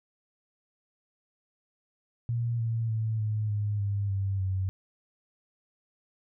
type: tone with pitch steps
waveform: sine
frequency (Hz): 117.8 / 114.18 / 110.68 / 107.28 / 103.98 / 100.79 / 97.69 / 94.69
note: A#2 / A#2 / A2 / A2 / G#2 / G2 / G2 / F#2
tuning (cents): +19 / -35 / +11 / -43 / +3 / +49 / -5 / +41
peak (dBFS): -26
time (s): 2.29-4.69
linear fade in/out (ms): 0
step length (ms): 300
effects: none